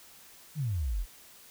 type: exponential sweep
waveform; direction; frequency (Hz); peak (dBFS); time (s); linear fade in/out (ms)
sine; down; 165.1 to 37.69; -28; 0.55-1.06; 50
effects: white hiss -54 dBFS RMS until 1.5 s

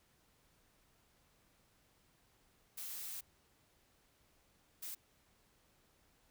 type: noise bursts at uneven times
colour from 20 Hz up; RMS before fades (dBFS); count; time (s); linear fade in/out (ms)
blue; -45; 2; 2.77-3.21 / 4.82-4.95; 10
effects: pink hiss -72 dBFS RMS until 6.3 s

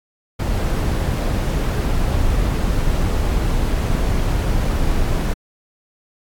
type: noise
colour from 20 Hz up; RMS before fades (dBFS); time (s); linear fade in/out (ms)
brown; -18; 0.39-5.34; 10
effects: AAC 64 kbps

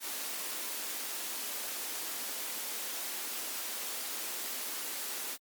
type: high-pass noise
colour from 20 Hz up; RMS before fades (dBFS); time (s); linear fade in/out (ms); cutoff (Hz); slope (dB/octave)
white; -38; 0-5.38; 50; 220; 48
effects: Opus 48 kbps

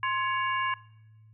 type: harmonic tone with a mistuned harmonic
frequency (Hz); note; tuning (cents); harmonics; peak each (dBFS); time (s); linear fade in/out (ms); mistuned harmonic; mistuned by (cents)
560; C#5; +18; 2 / 3 / 4 / 5; -28 / -31 / -35 / -37; 0.03-0.74; 2; 2; -110
effects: noise-tail reverb RT60 0.9 s tail -21 dB re dry + added 109 Hz sine -52 dBFS peak until 1.33 s

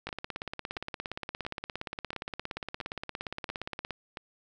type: two click trains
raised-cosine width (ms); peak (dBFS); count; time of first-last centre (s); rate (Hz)
0.3; -22 / -19; 7 / 67; 0.09-4.172 / 0.07-3.907; 1.47 / 17.2
effects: none

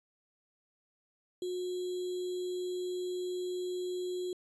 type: tone with sample-and-hold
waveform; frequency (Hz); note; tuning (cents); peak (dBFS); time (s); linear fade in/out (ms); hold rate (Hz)
sine; 362.3; F#4; -36; -33; 1.42-4.33; 2; 3675
effects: resampled to 24000 Hz

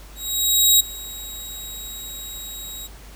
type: tone with ADSR envelope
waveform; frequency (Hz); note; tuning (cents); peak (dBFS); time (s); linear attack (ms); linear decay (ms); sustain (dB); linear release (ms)
15% pulse; 3820; A#7; +42; -4; 0.15-2.88; 650; 10; -21; 25
effects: added 50 Hz sine -40 dBFS peak until 3.15 s + pink hiss -46 dBFS RMS until 3.15 s

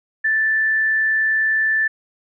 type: tone with frequency modulation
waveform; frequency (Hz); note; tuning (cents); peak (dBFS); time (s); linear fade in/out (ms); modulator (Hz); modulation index
sine; 1760; A6; 0; -15; 0.24-1.88; 10; 70.5; 0.21
effects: none

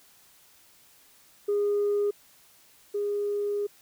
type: tone pair in turn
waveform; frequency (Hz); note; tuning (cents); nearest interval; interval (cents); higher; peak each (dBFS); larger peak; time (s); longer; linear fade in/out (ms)
sine; 409.8 / 409.8; G#4 / G#4; -23 / -23; unison; 0; neither; -21 / -25; first; 1.48-2.11 / 2.94-3.67; second; 10
effects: tanh soft clip ceiling -20 dBFS + white hiss -58 dBFS RMS until 3.81 s

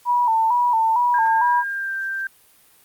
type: tone with vibrato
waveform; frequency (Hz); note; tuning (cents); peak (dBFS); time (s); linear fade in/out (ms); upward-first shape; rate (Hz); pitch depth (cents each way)
sine; 932.3; A#5; 0; -15; 0.05-1.64; 50; square; 2.2; 71
type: tone with pitch glide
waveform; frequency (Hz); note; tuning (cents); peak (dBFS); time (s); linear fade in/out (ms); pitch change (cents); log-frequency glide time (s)
sine; 1613 to 1573.4; G6 to G6; +49 to +6; -23; 1.14-2.27; 2; -43; 1.63-1.94
effects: white hiss -54 dBFS RMS until 2.84 s + Opus 48 kbps

